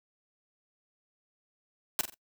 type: noise with echo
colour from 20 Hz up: white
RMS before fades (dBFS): -27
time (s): 1.99-2.01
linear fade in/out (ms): 0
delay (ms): 44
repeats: 3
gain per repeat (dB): -9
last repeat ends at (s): 2.142
effects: noise-tail reverb RT60 0.1 s tail -20 dB re dry